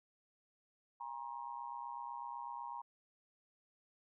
sine tone with amplitude modulation, 946 Hz, A#5, 25 cents sharp, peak -38 dBFS, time 1-2.82 s, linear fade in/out 10 ms, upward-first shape sine, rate 128 Hz, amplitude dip 100%, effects none

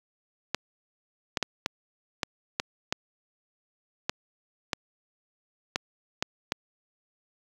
clicks, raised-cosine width 0.2 ms, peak -8 dBFS, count 12, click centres 0.546 / 1.372 / 1.427 / 1.661 / 2.232 / 2.599 / 2.925 / 4.095 / 4.732 / 5.759 / 6.225 / 6.521 s, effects high-pass 100 Hz 12 dB/octave + 8-bit

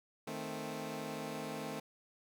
15% pulse chord, A diminished, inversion second, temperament equal, 155.56 / 220 / 261.6 Hz, Eb3 / A3 / C4, 0 / 0 / 0 cents, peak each -39 / -37 / -38 dBFS, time 0.27-1.8 s, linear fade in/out 5 ms, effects none

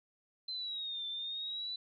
sine exponential two-way sweep, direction down then up, 4100 to 3535 to 3996 Hz, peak -37 dBFS, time 0.48-1.76 s, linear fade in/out 5 ms, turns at 1.07 s, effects none

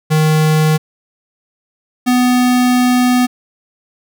square tone pair in turn, 155.56 / 248.8 Hz, D#3 / B3, 0 / +13 cents, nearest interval minor sixth, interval 813 cents, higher second, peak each -10 dBFS, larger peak neither, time 0.1-0.78 / 2.06-3.27 s, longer second, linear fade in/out 20 ms, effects none

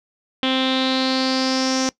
sawtooth tone with low-pass filter sweep, 261.6 Hz, C4, in tune, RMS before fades -20 dBFS, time 0.43-1.89 s, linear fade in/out 0 ms, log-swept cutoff 3300 to 5900 Hz, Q 6.7, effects noise-tail reverb RT60 0.1 s tail -20 dB re dry

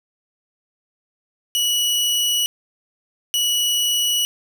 sawtooth tone pair in turn, 2934 / 2934 Hz, F#7 / F#7, -15 / -15 cents, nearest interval unison, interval 0 cents, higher neither, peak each -14 dBFS, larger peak neither, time 1.55-2.46 / 3.34-4.25 s, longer neither, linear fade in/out 0 ms, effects 8-bit

